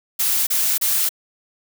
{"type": "noise bursts", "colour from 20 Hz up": "blue", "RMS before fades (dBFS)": -19, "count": 3, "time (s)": [0.19, 1.092], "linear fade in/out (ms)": 10, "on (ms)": 280, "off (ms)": 31, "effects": []}